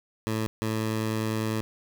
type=tone bursts at uneven times; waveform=15% pulse; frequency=110 Hz; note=A2; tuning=in tune; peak=-20 dBFS; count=2; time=0.27-0.47 / 0.62-1.61 s; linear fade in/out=0 ms; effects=8-bit